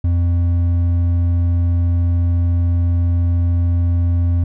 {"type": "tone with hard clipping", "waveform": "triangle", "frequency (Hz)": 86.6, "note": "F2", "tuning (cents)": -14, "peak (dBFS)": -14, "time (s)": [0.04, 4.44], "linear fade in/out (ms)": 5, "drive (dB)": 8, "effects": []}